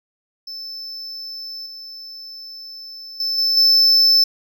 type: tone with level steps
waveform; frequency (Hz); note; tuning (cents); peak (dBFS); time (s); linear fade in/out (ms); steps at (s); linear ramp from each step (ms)
triangle; 5274; E8; 0; -28 / -32 / -18 / -14 / -9; 0.47-4.24; 5; 1.66 / 3.2 / 3.38 / 3.57; 2
effects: none